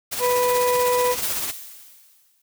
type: noise with tremolo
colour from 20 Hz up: white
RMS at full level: -26 dBFS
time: 0.11-1.52 s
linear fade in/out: 20 ms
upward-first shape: sine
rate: 16 Hz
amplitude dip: 45%
type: harmonic tone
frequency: 493.9 Hz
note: B4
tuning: in tune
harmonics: 1 / 2 / 4 / 5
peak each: -19 / -22 / -35 / -37 dBFS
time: 0.19-1.16 s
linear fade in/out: 50 ms
type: noise with exponential decay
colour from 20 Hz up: blue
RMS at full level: -25 dBFS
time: 1.22-2.42 s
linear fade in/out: 5 ms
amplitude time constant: 260 ms
effects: none